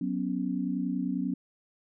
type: chord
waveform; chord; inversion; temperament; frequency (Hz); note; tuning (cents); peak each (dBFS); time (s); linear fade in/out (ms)
sine; F# suspended fourth; none; equal; 185 / 246.9 / 277.2; F#3 / B3 / C#4; 0 / 0 / 0; -32; 0.01-1.34; 5
effects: none